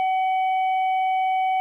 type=harmonic tone; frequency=754 Hz; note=F#5; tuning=32 cents sharp; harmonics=1 / 3 / 4; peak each=-19 / -33 / -43 dBFS; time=0-1.6 s; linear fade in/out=0 ms; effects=10-bit